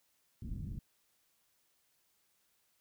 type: low-pass noise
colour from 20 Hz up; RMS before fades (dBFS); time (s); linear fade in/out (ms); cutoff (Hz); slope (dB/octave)
pink; -41; 0.42-0.79; 5; 210; 24
effects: white hiss -75 dBFS RMS until 2.8 s